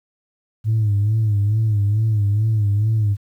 sine tone with vibrato, 106 Hz, G#2, 36 cents sharp, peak -13 dBFS, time 0.64-3.17 s, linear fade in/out 50 ms, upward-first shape sine, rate 2.3 Hz, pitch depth 87 cents each way, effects tanh soft clip ceiling -12 dBFS + 9-bit

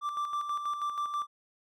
triangle tone with tremolo, 1174.7 Hz, D6, in tune, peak -27 dBFS, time 0.01-1.27 s, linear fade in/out 50 ms, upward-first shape square, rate 6.2 Hz, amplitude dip 50%, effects none

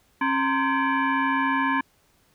sine tone with frequency modulation, 384 Hz, G4, 36 cents flat, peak -20 dBFS, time 0.21-1.81 s, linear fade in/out 5 ms, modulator 654 Hz, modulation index 2.4, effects pink hiss -63 dBFS RMS until 2.34 s

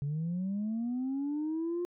sine linear sweep, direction up, 138.59 to 355.1 Hz, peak -29 dBFS, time 0.02-1.85 s, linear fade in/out 0 ms, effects tanh soft clip ceiling -28 dBFS

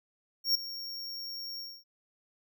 square tone with ADSR envelope, 5530 Hz, F8, 18 cents flat, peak -22 dBFS, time 0.44-1.84 s, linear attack 110 ms, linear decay 5 ms, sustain -16 dB, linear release 250 ms, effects none

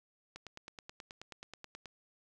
click train, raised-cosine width 0.2 ms, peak -29 dBFS, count 15, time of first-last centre 0.36-1.857 s, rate 9.35 Hz, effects none

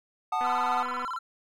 triangle chord, D# diminished, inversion first, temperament equal with one note detuned, 740 / 880 / 1228.8 Hz, F#5 / A5 / D#6, 0 / 0 / -22 cents, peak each -28 dBFS, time 0.32-0.83 s, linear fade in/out 5 ms
click train, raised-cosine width 0.5 ms, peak -24 dBFS, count 159, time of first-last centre 0.41-1.047 s, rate 248 Hz
triangle tone with vibrato, 1174.7 Hz, D6, in tune, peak -29 dBFS, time 0.44-1.19 s, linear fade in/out 10 ms, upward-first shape square, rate 18 Hz, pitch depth 250 cents each way
effects none

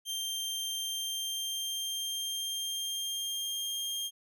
sawtooth tone with pitch glide, 3163 to 3209 Hz, G7 to G7, +15 to +40 cents, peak -30 dBFS, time 0.05-4.11 s, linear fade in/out 50 ms, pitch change +25 cents, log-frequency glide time 0.74-3.8 s, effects none

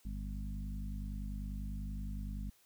harmonic tone with a mistuned harmonic, 50.4 Hz, G1, 49 cents sharp, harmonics 1 / 2 / 3 / 4 / 5, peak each -39 / -49 / -50 / -46 / -53 dBFS, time 0.05-2.5 s, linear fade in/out 5 ms, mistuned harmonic 1, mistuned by +28 cents, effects white hiss -68 dBFS RMS until 2.65 s

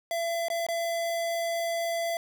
square tone with dropouts, 674 Hz, E5, 38 cents sharp, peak -28 dBFS, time 0.11-2.17 s, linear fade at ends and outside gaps 1 ms, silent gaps 0.484-0.501 / 0.666-0.686 s, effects none

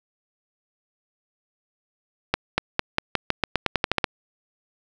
accelerating click train, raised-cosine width 0.3 ms, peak -3 dBFS, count 14, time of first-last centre 2.34-4.042 s, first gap 240 ms, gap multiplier 0.89, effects none

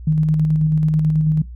sine tone with tremolo, 155.56 Hz, D#3, in tune, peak -12 dBFS, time 0.07-1.42 s, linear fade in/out 5 ms, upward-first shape square, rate 9.2 Hz, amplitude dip 25%, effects noise-tail reverb RT60 0.2 s tail -21 dB re dry + added 60 Hz sine -31 dBFS peak until 1.55 s

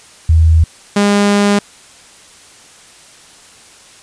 sine / sawtooth tone pair in turn, 80.7 / 203.4 Hz, E2 / G#3, -36 / -36 cents, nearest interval octave + major third, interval 1600 cents, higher second, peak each -5 dBFS, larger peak neither, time 0.29-0.64 / 0.96-1.59 s, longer second, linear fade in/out 5 ms, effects white hiss -41 dBFS RMS until 4.02 s + resampled to 22050 Hz

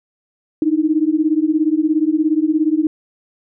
sine beating tone pair, 303 / 320 Hz, D#4 / D#4, -46 / +49 cents, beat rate 17 Hz, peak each -16 dBFS, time 0.62-2.87 s, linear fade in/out 2 ms, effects none

